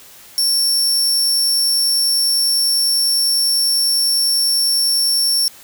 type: tone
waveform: sawtooth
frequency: 5450 Hz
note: F8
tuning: 43 cents flat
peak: -11 dBFS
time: 0.38-5.48 s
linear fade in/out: 0 ms
effects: white hiss -42 dBFS RMS until 5.63 s